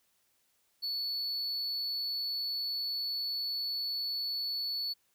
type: tone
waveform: triangle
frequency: 4435 Hz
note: C#8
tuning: in tune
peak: -31 dBFS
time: 0.82-4.94 s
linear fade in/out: 20 ms
effects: white hiss -73 dBFS RMS until 5.14 s